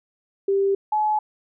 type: tone pair in turn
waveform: sine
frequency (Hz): 393.5 / 852.8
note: G4 / G#5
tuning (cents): +7 / +46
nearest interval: octave + minor second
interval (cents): 1339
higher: second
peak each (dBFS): -17 / -18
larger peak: first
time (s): 0.48-0.75 / 0.92-1.19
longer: neither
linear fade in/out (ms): 5
effects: none